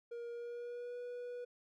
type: tone with pitch glide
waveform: triangle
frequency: 472.3 to 488.1 Hz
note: A#4 to B4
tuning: +23 to -20 cents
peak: -40 dBFS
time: 0.11-1.45 s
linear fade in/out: 10 ms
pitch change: +57 cents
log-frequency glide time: 0.31-0.98 s
effects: none